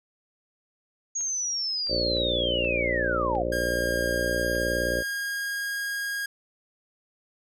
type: linear sweep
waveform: sine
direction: down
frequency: 6640 to 640 Hz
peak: -26 dBFS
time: 1.15-3.43 s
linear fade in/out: 10 ms
type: clicks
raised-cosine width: 0.3 ms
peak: -32 dBFS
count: 6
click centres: 1.209 / 1.87 / 2.17 / 2.648 / 3.353 / 4.553 s
type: harmonic tone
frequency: 59.2 Hz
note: A#1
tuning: 27 cents sharp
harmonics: 1 / 2 / 3 / 4 / 5 / 6 / 7 / 8 / 9 / 10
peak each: -34 / -39 / -40 / -40 / -37 / -35 / -37 / -37 / -29 / -32 dBFS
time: 1.88-5.04 s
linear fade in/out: 50 ms
type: tone with pitch glide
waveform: 45% pulse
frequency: 1616 to 1631.9 Hz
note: G#6 to G#6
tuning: -48 to -31 cents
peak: -28 dBFS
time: 3.52-6.26 s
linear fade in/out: 5 ms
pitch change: +17 cents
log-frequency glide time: 4.09-5.77 s
effects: none